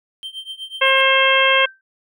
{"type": "tone with tremolo", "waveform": "triangle", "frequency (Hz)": 3136, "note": "G7", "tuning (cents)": 0, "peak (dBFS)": -24, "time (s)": [0.23, 1.01], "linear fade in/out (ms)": 0, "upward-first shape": "triangle", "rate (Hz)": 8.1, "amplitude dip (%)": 95}
{"type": "harmonic tone", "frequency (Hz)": 534, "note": "C5", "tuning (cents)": 35, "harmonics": [1, 2, 3, 4, 5, 6], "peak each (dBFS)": [-19, -19, -19, -19, -19, -19], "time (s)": [0.81, 1.66], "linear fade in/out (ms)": 10}
{"type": "tone with exponential decay", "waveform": "sine", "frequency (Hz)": 1559, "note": "G6", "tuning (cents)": -10, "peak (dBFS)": -24, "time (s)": [1.64, 1.81], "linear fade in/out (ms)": 2, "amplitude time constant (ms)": 36}
{"effects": []}